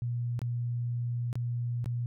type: tone with dropouts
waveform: sine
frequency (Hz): 120.1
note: B2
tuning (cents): -48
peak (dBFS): -29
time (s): 0.02-2.06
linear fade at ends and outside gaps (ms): 0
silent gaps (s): 0.392-0.417 / 1.329-1.355 / 1.843-1.859
effects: none

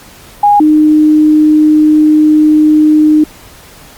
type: tone pair in turn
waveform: sine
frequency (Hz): 822 / 306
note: G#5 / D#4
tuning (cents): -18 / -29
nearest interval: octave + perfect fourth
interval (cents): 1711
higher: first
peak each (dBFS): -3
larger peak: neither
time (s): 0.43-0.6 / 0.6-3.24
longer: second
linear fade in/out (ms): 5
effects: pink hiss -36 dBFS RMS until 3.97 s + Opus 48 kbps

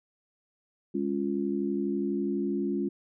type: chord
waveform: sine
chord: Db major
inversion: second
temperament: equal with one note detuned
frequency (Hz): 204.9 / 277.2 / 349.2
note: Ab3 / Db4 / F4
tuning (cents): -23 / 0 / 0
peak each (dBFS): -31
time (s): 0.94-2.89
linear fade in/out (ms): 10
effects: none

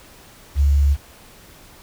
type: tone with quantisation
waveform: sine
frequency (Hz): 70.8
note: C#2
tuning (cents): +37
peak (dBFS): -12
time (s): 0.55-0.97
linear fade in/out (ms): 50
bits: 7
effects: pink hiss -46 dBFS RMS until 1.82 s

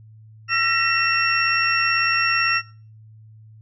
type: tone cluster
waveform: sine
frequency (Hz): 1347 / 1860 / 1938 / 2697 / 5540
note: E6 / A#6 / B6 / E7 / F8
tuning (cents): +37 / -4 / -33 / +39 / -15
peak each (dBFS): -23 / -26 / -28 / -22 / -26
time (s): 0.48-2.62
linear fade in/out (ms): 50
effects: noise-tail reverb RT60 0.4 s tail -20 dB re dry + added 109 Hz sine -43 dBFS peak until 3.61 s

